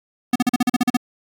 square tone bursts, 246.9 Hz, B3, in tune, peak -14 dBFS, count 10, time 0.33-0.969 s, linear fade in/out 5 ms, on 27 ms, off 41 ms, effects AAC 64 kbps

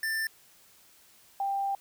square / sine tone pair in turn, 1779 / 790.6 Hz, A6 / G5, +19 / +15 cents, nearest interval octave + major second, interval 1404 cents, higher first, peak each -29 / -27 dBFS, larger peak second, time 0.03-0.27 / 1.4-1.75 s, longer second, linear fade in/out 2 ms, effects white hiss -59 dBFS RMS until 1.8 s

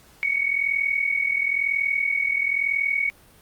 sine tone pair together, 2201 / 2242 Hz, C#7 / C#7, -13 / +19 cents, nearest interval unison, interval 32 cents, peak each -25 / -22 dBFS, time 0.23-3.1 s, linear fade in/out 0 ms, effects pink hiss -53 dBFS RMS until 3.41 s + Opus 48 kbps

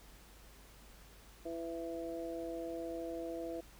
harmonic tone, 166.6 Hz, E3, 19 cents sharp, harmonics 2 / 3 / 4, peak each -42 / -44 / -44 dBFS, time 1.45-3.61 s, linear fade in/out 10 ms, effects added 50 Hz sine -59 dBFS peak until 3.79 s + pink hiss -60 dBFS RMS until 3.79 s

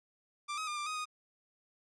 sawtooth tone with pitch steps, 1181 / 1268 / 1204 / 1185 / 1251 / 1238 Hz, D6 / D#6 / D6 / D6 / D#6 / D#6, +9 / +32 / +43 / +15 / +9 / -9 cents, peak -32 dBFS, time 0.48-1.056 s, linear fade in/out 20 ms, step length 96 ms, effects resampled to 22050 Hz

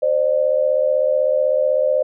sine tone pair together, 524 / 600 Hz, C5 / D5, +2 / +37 cents, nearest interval major second, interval 235 cents, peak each -17 dBFS, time 0.02-2.03 s, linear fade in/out 10 ms, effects none

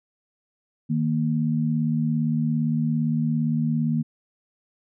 sine tone pair together, 155.56 / 233.1 Hz, D#3 / A#3, 0 / 0 cents, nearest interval perfect fifth, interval 700 cents, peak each -23 dBFS, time 0.89-4.03 s, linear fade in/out 20 ms, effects none

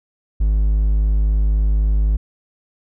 triangle tone, 51.91 Hz, G#1, in tune, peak -11 dBFS, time 0.4-2.17 s, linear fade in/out 10 ms, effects none

